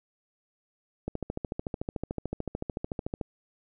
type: click train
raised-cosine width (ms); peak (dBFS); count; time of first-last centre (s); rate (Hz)
2; -18; 30; 1.08-3.212; 13.6
effects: none